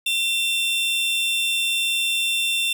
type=tone pair together; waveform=45% pulse; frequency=2720 / 3561 Hz; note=F7 / A7; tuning=-46 / +20 cents; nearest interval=perfect fourth; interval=466 cents; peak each=-23 dBFS; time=0.06-2.73 s; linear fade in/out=5 ms; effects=none